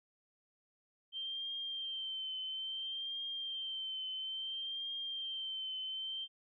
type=tone with vibrato; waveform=sine; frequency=3135 Hz; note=G7; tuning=1 cent flat; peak=-38 dBFS; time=1.12-6.28 s; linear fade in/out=50 ms; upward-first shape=triangle; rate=0.59 Hz; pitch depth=46 cents each way; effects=none